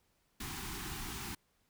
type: band-stop noise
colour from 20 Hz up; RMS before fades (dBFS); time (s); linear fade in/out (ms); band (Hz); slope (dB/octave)
pink; -42; 0.4-1.35; 5; 410 to 750; 96
effects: pink hiss -75 dBFS RMS until 1.69 s